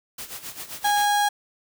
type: noise with tremolo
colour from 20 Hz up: white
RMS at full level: -34 dBFS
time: 0.18-1.06 s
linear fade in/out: 5 ms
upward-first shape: sine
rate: 7.6 Hz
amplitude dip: 75%
type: tone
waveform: 35% pulse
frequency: 823 Hz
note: G#5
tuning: 16 cents flat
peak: -17 dBFS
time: 0.84-1.29 s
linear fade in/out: 10 ms
effects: none